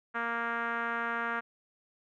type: tone with low-pass filter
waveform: 5% pulse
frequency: 233.1 Hz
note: A#3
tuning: in tune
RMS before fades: -33 dBFS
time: 0.14-1.41 s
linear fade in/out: 20 ms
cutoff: 1500 Hz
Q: 2.7
effects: none